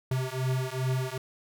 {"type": "beating tone pair", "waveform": "square", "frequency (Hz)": [128.4, 130.9], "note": ["C3", "C3"], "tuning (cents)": [-32, 1], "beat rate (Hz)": 2.5, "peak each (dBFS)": -31, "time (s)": [0.11, 1.18], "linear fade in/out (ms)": 5, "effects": []}